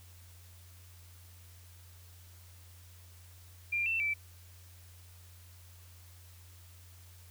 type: tone with pitch steps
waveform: sine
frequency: 2388 / 2680 / 2323 Hz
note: D7 / E7 / D7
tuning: +28 / +28 / -20 cents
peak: -29 dBFS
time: 3.72-4.14 s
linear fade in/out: 10 ms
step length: 140 ms
effects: added 88 Hz sine -53 dBFS peak until 7.3 s + white hiss -60 dBFS RMS until 7.3 s